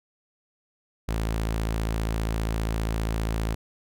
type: tone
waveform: sawtooth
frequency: 55 Hz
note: A1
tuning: in tune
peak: -21 dBFS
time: 1.08-3.55 s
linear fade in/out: 10 ms
effects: none